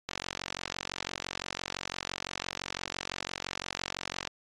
click train, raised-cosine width 0.2 ms, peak -15 dBFS, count 193, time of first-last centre 0.09-4.273 s, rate 45.9 Hz, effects AAC 32 kbps

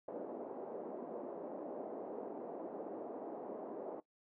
white band-pass noise, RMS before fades -45 dBFS, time 0.08-4 s, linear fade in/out 2 ms, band 260 to 640 Hz, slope 24 dB/octave, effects noise-tail reverb RT60 0.1 s tail -17 dB re dry

